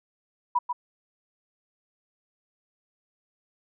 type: tone with echo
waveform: sine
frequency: 977 Hz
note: B5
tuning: 19 cents flat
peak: -19 dBFS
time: 0.55-0.59 s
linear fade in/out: 10 ms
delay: 140 ms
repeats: 1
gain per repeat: -6 dB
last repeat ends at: 0.73 s
effects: none